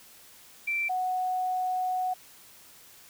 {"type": "tone pair in turn", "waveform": "sine", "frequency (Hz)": [2344, 738.3], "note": ["D7", "F#5"], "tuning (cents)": [-4, -4], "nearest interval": "octave + minor sixth", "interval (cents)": 2000, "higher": "first", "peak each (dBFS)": -26, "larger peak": "neither", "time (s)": [[0.67, 0.89], [0.89, 2.14]], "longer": "second", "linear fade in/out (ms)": 10, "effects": ["white hiss -53 dBFS RMS until 3.09 s"]}